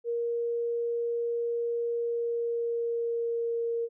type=tone with pitch glide; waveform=sine; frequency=470 to 465.1 Hz; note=A#4 to A#4; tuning=+14 to -4 cents; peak=-27 dBFS; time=0.04-3.89 s; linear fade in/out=50 ms; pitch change=-18 cents; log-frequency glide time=1.93-3.6 s; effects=none